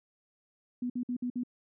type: tone bursts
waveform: sine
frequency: 246.2 Hz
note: B3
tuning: 5 cents flat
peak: -30 dBFS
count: 5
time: 0.82-1.435 s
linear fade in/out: 5 ms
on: 79 ms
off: 55 ms
effects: none